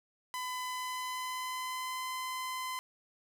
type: tone with pitch glide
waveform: sawtooth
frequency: 1007 to 1025.2 Hz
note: B5 to C6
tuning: +33 to -36 cents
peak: -32 dBFS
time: 0.34-2.79 s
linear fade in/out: 0 ms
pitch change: +31 cents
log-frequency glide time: 0.65-2.06 s
effects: none